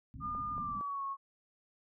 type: low-pass noise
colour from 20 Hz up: white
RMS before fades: -47 dBFS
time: 0.14-0.81 s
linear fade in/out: 0 ms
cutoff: 270 Hz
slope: 96 dB/octave
type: tone with pitch glide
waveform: sine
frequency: 1211 to 1097.7 Hz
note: D#6 to C#6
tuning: -47 to -17 cents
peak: -35 dBFS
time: 0.2-1.17 s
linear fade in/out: 50 ms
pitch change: -170 cents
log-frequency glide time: 0.54-1.04 s
type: click train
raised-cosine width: 1 ms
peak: -36 dBFS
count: 3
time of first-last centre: 0.35-0.811 s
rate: 4.34 Hz
effects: none